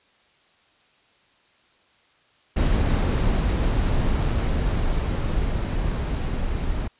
brown noise with level ramp, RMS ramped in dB -19 to -26 dBFS, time 2.56-6.88 s, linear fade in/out 10 ms, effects white hiss -60 dBFS RMS until 6.99 s + resampled to 8000 Hz

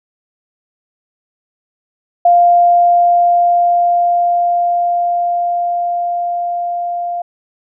sine tone with level ramp, 698.5 Hz, F5, in tune, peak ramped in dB -5 to -17 dBFS, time 2.25-7.22 s, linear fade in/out 5 ms, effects none

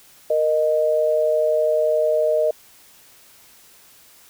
sine tone pair together, 466.2 / 617.8 Hz, A#4 / D#5, 0 / -12 cents, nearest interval perfect fourth, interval 488 cents, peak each -21 / -17 dBFS, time 0.3-2.51 s, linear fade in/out 5 ms, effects white hiss -50 dBFS RMS until 4.29 s

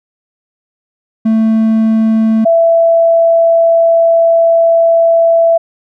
triangle / sine tone pair in turn, 221.7 / 666 Hz, A3 / E5, +13 / +18 cents, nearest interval octave + perfect fifth, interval 1905 cents, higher second, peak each -5 dBFS, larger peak neither, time 1.25-2.45 / 2.45-5.58 s, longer second, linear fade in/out 10 ms, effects none

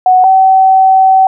sine tone pair in turn, 740 / 762.6 Hz, F#5 / G5, 0 / -48 cents, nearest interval minor second, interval 52 cents, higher second, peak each -3 dBFS, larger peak neither, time 0.06-0.24 / 0.24-1.27 s, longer second, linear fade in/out 2 ms, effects none

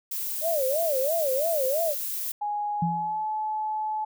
violet noise, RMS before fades -31 dBFS, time 0.11-2.32 s, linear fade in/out 5 ms
sine tone with vibrato, 590 Hz, D5, 8 cents sharp, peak -23 dBFS, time 0.41-1.95 s, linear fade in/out 50 ms, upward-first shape sine, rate 3 Hz, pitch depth 230 cents each way
sine tone with pitch glide, 830 to 860.8 Hz, G#5 to A5, -1 to -38 cents, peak -26 dBFS, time 2.41-4.05 s, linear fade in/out 10 ms, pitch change +63 cents, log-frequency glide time 2.77-3.17 s
sine tone with exponential decay, 169.4 Hz, E3, 48 cents sharp, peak -21 dBFS, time 2.82-3.25 s, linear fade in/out 5 ms, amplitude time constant 92 ms
effects none

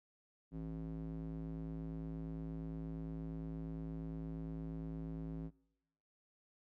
square tone with band-pass filter, 54.3 Hz, A1, 22 cents flat, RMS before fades -44 dBFS, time 0.51-5.51 s, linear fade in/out 50 ms, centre 220 Hz, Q 2.3, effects noise-tail reverb RT60 0.9 s tail -23 dB re dry

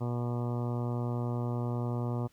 harmonic tone, 120.7 Hz, B2, 39 cents flat, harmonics 1 / 2 / 3 / 4 / 5 / 6 / 7 / 8 / 9 / 10, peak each -31 / -37 / -41 / -43 / -45 / -47 / -48 / -49 / -50 / -51 dBFS, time 0-2.28 s, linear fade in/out 20 ms, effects pink hiss -67 dBFS RMS until 2.32 s

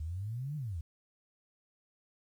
sine exponential two-way sweep, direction up then down, 74.2 to 155.56 to 74.2 Hz, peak -35 dBFS, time 0-0.81 s, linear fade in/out 5 ms, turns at 0.56 s, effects 11-bit

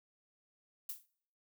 violet noise with exponential decay, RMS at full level -37 dBFS, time 0.89-1.06 s, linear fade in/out 5 ms, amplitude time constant 36 ms, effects noise-tail reverb RT60 0.6 s tail -23 dB re dry

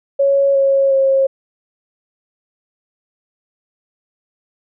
sine tone with pitch steps, 554.4 / 546.8 / 539.2 Hz, C#5 / C#5 / C#5, 0 / -24 / -48 cents, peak -10 dBFS, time 0.19-1.27 s, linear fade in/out 10 ms, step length 360 ms, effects none

